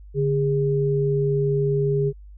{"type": "tone pair together", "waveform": "sine", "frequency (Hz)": [144.3, 408.1], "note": ["D3", "G#4"], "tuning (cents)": [-30, -30], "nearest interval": "octave + tritone", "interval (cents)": 1800, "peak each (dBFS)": -21, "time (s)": [0.14, 2.13], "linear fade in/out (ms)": 50, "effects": ["added 50 Hz sine -40 dBFS peak until 2.37 s"]}